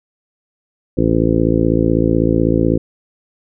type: harmonic tone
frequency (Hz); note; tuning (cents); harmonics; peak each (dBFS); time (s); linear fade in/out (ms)
56; A1; +31; 1 / 2 / 3 / 4 / 5 / 6 / 7 / 8 / 9; -22 / -20 / -19 / -23 / -17 / -18 / -23 / -23 / -22; 0.97-2.78; 10
effects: none